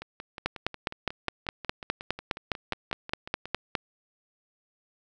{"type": "two click trains", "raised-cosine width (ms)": 0.3, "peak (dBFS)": [-22, -10], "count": [20, 17], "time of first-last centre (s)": [[0.02, 3.456], [0.46, 3.752]], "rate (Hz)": [5.53, 4.86], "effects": []}